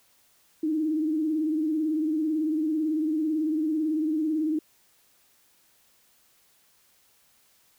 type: tone with vibrato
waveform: sine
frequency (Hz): 311.1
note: D#4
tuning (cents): 0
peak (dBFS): -23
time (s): 0.63-4.59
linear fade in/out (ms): 5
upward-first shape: sine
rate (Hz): 18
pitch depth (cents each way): 65
effects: white hiss -63 dBFS RMS until 7.78 s